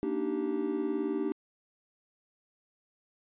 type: chord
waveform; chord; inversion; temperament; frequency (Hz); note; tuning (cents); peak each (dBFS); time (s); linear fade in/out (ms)
triangle; Eb major seventh; second; just; 233.3 / 291.7 / 311.1 / 388.9; Bb3 / D4 / Eb4 / G4; +2 / -12 / 0 / -14; -36 / -32 / -33 / -31; 0.03-1.32; 0
effects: resampled to 8000 Hz